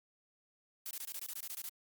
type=noise bursts; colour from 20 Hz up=blue; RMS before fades=-42 dBFS; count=12; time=0.86-1.689 s; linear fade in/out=0 ms; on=48 ms; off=23 ms; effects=Opus 48 kbps